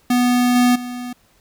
square tone with level steps, 246.2 Hz, B3, 5 cents flat, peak -14 / -12 / -27 dBFS, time 0.1-1.13 s, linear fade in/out 5 ms, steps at 0.55 / 0.75 s, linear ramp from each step 10 ms, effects pink hiss -57 dBFS RMS until 1.4 s

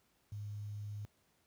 sine tone with quantisation, 103.83 Hz, G#2, in tune, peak -40 dBFS, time 0.32-1.05 s, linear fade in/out 0 ms, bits 11, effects pink hiss -74 dBFS RMS until 1.46 s + high-pass 60 Hz 12 dB/octave

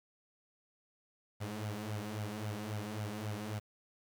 sawtooth tone with flanger, 105.8 Hz, G#2, 33 cents sharp, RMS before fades -40 dBFS, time 1.4-3.6 s, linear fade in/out 20 ms, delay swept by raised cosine 1.3 to 5.6 ms, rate 3.7 Hz, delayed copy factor +0.7, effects 10-bit

